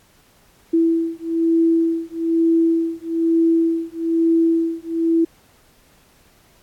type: beating tone pair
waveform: sine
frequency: 329.6 / 330.7 Hz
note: E4 / E4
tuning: 0 / +6 cents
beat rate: 1.1 Hz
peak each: -18 dBFS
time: 0.73-5.25 s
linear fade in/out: 10 ms
effects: pink hiss -55 dBFS RMS until 6.62 s + AAC 64 kbps